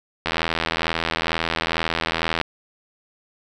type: click train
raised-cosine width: 0.3 ms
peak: -5 dBFS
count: 178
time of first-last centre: 0.26-2.413 s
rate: 82.2 Hz
effects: none